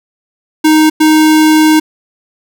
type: tone bursts at uneven times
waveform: square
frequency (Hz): 311.1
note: D#4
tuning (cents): 0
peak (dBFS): -5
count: 2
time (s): 0.64-0.9 / 1-1.8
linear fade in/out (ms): 10
effects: none